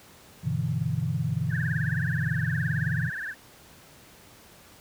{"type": "chord", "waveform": "sine", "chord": "E minor seventh", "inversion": "first", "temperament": "equal", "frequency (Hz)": [98, 123.47, 146.83, 164.81], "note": ["G2", "B2", "D3", "E3"], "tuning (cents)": [0, 0, 0, 0], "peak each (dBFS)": [-33, -29, -30, -30], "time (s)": [0.43, 3.1], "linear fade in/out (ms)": 20}
{"type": "tone with vibrato", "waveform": "sine", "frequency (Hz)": 1665, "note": "G#6", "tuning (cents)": 4, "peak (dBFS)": -31, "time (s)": [1.49, 3.35], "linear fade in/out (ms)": 50, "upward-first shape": "triangle", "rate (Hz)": 19, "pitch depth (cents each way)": 200}
{"effects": ["pink hiss -52 dBFS RMS until 4.8 s", "high-pass 60 Hz 12 dB/octave"]}